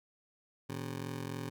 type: ring-modulated tone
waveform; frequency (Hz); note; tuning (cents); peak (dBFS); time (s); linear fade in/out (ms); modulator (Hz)
20% pulse; 134.4; C3; +47; -30; 0.69-1.5; 10; 21.8
effects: none